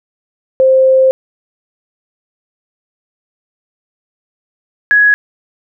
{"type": "tone pair in turn", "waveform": "sine", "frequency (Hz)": [525, 1673], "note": ["C5", "G#6"], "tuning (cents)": [6, 12], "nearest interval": "octave + minor sixth", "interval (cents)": 2006, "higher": "second", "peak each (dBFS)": -5, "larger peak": "neither", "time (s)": [[0.6, 1.11], [4.91, 5.14]], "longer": "first", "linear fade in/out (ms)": 0, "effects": []}